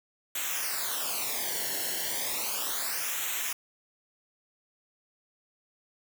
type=noise with flanger; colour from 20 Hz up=white; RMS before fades=-32 dBFS; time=0.35-3.53 s; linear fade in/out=5 ms; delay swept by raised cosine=0.2 to 0.83 ms; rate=0.34 Hz; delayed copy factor=-0.8; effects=none